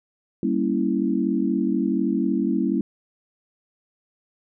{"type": "chord", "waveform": "sine", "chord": "G diminished seventh", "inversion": "none", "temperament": "equal", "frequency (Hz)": [196, 233.1, 277.2, 329.6], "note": ["G3", "Bb3", "Db4", "Fb4"], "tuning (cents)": [0, 0, 0, 0], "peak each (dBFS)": -25, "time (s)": [0.43, 2.81], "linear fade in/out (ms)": 2, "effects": []}